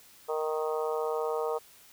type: harmonic tone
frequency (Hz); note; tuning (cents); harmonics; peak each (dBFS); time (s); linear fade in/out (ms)
155.56; D#3; 0; 3 / 4 / 5 / 6 / 7 / 8; -30 / -36 / -38 / -39 / -41 / -40; 0.28-1.59; 20
effects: white hiss -56 dBFS RMS until 1.92 s